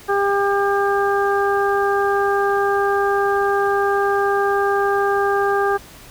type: harmonic tone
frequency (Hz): 400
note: G4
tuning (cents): +35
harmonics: 1 / 2 / 3 / 4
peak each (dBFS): -18 / -21 / -23 / -24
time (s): 0.08-5.78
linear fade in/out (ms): 20
effects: pink hiss -42 dBFS RMS until 6.1 s